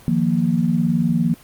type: chord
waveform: sine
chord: Eb suspended second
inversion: none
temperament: just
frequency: 155.56 / 175.01 / 233.3 Hz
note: Eb3 / F3 / Bb3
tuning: 0 / +4 / +2 cents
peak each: -22 / -19 / -19 dBFS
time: 0.08-1.34 s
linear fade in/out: 0 ms
effects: pink hiss -46 dBFS RMS until 1.43 s + Opus 32 kbps